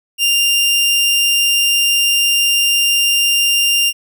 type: tone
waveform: sawtooth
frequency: 2794 Hz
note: F7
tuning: in tune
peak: -8 dBFS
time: 0.18-3.93 s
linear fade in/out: 50 ms
effects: none